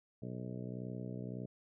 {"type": "harmonic tone with a mistuned harmonic", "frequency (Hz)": 61.74, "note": "B1", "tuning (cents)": 0, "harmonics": [2, 3, 4, 5, 6, 7, 8, 9, 10], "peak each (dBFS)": [-44, -45, -48, -52, -54, -51, -58, -57, -56], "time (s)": [0.22, 1.46], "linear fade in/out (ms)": 5, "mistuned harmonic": 10, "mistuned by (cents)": 33, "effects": []}